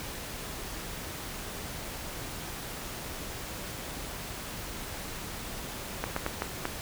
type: clicks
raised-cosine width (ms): 0.5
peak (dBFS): -14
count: 5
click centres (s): 6.04 / 6.164 / 6.264 / 6.421 / 6.654
effects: pink hiss -39 dBFS RMS until 6.81 s